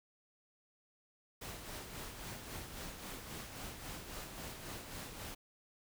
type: noise with tremolo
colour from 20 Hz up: pink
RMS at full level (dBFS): -45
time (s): 1.41-5.35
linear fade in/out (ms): 10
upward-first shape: sine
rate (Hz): 3.7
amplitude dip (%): 45
effects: none